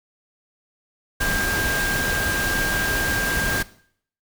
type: tone in noise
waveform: sine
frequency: 1600 Hz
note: G6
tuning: 35 cents sharp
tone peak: -23 dBFS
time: 1.2-3.63 s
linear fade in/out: 10 ms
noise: pink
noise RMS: -25 dBFS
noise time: 1.2-3.63 s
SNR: -1 dB
effects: noise-tail reverb RT60 0.6 s tail -18 dB re dry